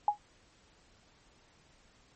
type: tone with exponential decay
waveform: sine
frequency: 830.6 Hz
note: G#5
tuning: in tune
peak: -19 dBFS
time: 0.08-0.18 s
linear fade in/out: 2 ms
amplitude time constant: 20 ms
effects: pink hiss -64 dBFS RMS until 2.15 s + MP3 32 kbps